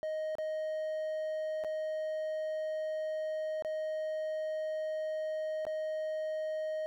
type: tone with dropouts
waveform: triangle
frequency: 624 Hz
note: D#5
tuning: 5 cents sharp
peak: -31 dBFS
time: 0.03-6.86 s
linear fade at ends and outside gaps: 0 ms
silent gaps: 0.353-0.384 / 1.638-1.646 / 3.623-3.648 / 5.652-5.667 s
effects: none